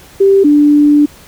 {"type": "tone pair in turn", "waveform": "sine", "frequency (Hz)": [392, 293.7], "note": ["G4", "D4"], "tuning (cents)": [0, 0], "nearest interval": "perfect fourth", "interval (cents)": 500, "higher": "first", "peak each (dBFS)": -4, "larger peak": "neither", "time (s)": [[0.2, 0.44], [0.44, 1.06]], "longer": "second", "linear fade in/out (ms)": 10, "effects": ["pink hiss -39 dBFS RMS until 1.27 s"]}